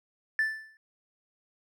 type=tone with exponential decay; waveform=triangle; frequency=1760 Hz; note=A6; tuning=in tune; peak=-18 dBFS; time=0.39-0.77 s; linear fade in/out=1 ms; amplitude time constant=81 ms; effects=tanh soft clip ceiling -19 dBFS